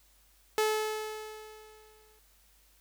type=tone with exponential decay; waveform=sawtooth; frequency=431.6 Hz; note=A4; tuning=33 cents flat; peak=-20 dBFS; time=0.58-2.19 s; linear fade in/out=1 ms; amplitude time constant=350 ms; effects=added 50 Hz sine -65 dBFS peak until 2.8 s + white hiss -65 dBFS RMS until 2.8 s